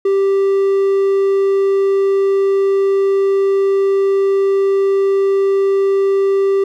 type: tone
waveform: triangle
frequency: 392 Hz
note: G4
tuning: in tune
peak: -9 dBFS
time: 0.05-6.64 s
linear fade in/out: 5 ms
effects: none